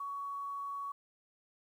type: tone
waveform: sine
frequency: 1122 Hz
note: C#6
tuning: 21 cents sharp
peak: -37 dBFS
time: 0-0.92 s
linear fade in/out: 5 ms
effects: 11-bit